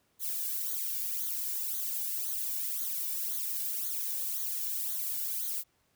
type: noise with flanger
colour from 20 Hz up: violet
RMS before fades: -34 dBFS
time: 0.19-5.64 s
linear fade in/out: 50 ms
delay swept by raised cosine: 0.38 to 1.58 ms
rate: 1.9 Hz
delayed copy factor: -0.95
effects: pink hiss -72 dBFS RMS until 5.95 s + high-pass 60 Hz 12 dB/octave